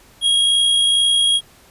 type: tone with amplitude modulation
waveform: square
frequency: 3285 Hz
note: G#7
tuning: 20 cents flat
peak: -12 dBFS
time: 0.21-1.41 s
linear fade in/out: 50 ms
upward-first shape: sine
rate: 62.2 Hz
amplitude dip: 30%
effects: pink hiss -49 dBFS RMS until 1.7 s + resampled to 32000 Hz